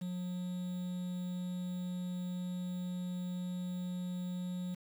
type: tone with quantisation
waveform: triangle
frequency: 180.1 Hz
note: F#3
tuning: 46 cents flat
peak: -34 dBFS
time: 0.01-4.75 s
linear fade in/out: 10 ms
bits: 9
effects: none